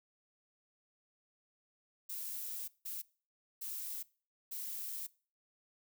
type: noise bursts at uneven times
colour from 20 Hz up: violet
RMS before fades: -42 dBFS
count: 4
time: 2.09-2.68 / 2.85-3.02 / 3.61-4.03 / 4.51-5.07 s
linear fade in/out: 10 ms
effects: noise-tail reverb RT60 0.4 s tail -22 dB re dry